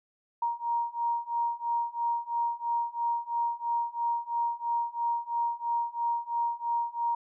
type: beating tone pair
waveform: sine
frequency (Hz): 938 / 941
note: A#5 / A#5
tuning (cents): +11 / +16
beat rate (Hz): 3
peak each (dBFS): -31 / -30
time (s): 0.42-7.15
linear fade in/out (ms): 5
effects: none